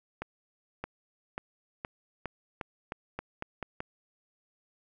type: accelerating click train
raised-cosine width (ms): 0.5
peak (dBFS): -20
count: 11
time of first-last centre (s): 0.22-3.804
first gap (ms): 620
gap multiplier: 0.87
effects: none